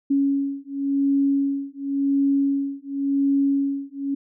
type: beating tone pair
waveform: sine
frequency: 277.2 / 278.12 Hz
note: C#4 / C#4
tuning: 0 / +6 cents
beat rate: 0.92 Hz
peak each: -22 dBFS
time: 0.1-4.15 s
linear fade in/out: 10 ms
effects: none